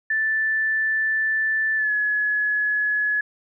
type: tone with pitch glide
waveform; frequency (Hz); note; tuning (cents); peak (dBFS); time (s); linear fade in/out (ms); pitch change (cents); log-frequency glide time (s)
sine; 1760 to 1696.1; A6 to G#6; 0 to +36; -19; 0.1-3.21; 5; -64; 1.76-1.92
effects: none